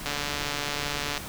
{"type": "click train", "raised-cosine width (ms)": 0.2, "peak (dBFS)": -12, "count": 163, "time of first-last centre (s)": [0.06, 1.177], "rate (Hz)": 145, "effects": ["pink hiss -38 dBFS RMS until 1.28 s"]}